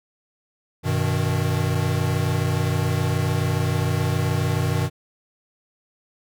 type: chord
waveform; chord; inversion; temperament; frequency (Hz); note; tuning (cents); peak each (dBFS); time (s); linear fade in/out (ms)
square; G augmented; none; equal with one note detuned; 96.48 / 123.47 / 155.56; G2 / B2 / D#3; -27 / 0 / 0; -25; 0.83-4.9; 50
effects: none